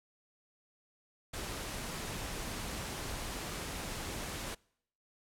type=noise; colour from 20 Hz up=pink; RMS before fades=-40 dBFS; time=1.33-4.55 s; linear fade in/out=10 ms; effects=noise-tail reverb RT60 0.7 s tail -26 dB re dry + low-pass 12000 Hz 12 dB/octave